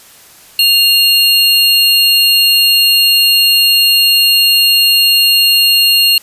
square tone pair together, 2794 / 4295 Hz, F7 / C8, 0 / +44 cents, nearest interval perfect fifth, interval 744 cents, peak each -10 dBFS, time 0.59-6.18 s, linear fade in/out 2 ms, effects white hiss -40 dBFS RMS until 6.22 s + resampled to 32000 Hz

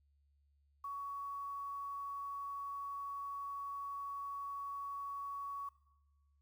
sine tone with quantisation, 1122 Hz, C#6, 21 cents sharp, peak -40 dBFS, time 0.84-5.69 s, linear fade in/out 5 ms, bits 11, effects noise-tail reverb RT60 1.0 s tail -18 dB re dry + added 71 Hz sine -70 dBFS peak until 6.41 s

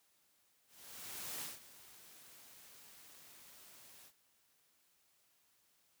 white noise with ADSR envelope, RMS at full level -43 dBFS, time 0.67-4.13 s, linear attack 740 ms, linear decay 180 ms, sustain -16 dB, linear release 71 ms, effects white hiss -74 dBFS RMS until 6 s + high-pass 60 Hz 12 dB/octave

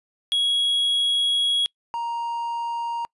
triangle tone pair in turn, 3322 / 935.7 Hz, G#7 / A#5, 0 / +6 cents, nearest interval octave + minor seventh, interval 2194 cents, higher first, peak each -17 / -23 dBFS, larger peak first, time 0.32-1.66 / 1.94-3.05 s, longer first, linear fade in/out 0 ms, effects noise-tail reverb RT60 0.1 s tail -26 dB re dry + resampled to 24000 Hz

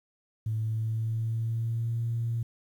sine tone with pitch glide, 110 to 116.14 Hz, A2 to A#2, 0 to -6 cents, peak -26 dBFS, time 0.46-2.43 s, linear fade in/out 5 ms, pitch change +94 cents, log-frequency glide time 0.57-2.01 s, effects tanh soft clip ceiling -22 dBFS + 10-bit

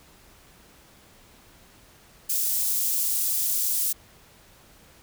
white high-pass noise, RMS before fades -25 dBFS, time 2.29-3.93 s, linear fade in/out 10 ms, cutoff 7200 Hz, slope 12 dB/octave, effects pink hiss -54 dBFS RMS until 5.02 s

